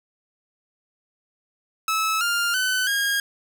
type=tone with pitch steps; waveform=sawtooth; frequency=1300 / 1401.4 / 1510.7 / 1628.5 Hz; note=E6 / F6 / F#6 / G#6; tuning=-24 / +6 / +36 / -34 cents; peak=-17 dBFS; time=1.88-3.2 s; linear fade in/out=2 ms; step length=330 ms; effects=none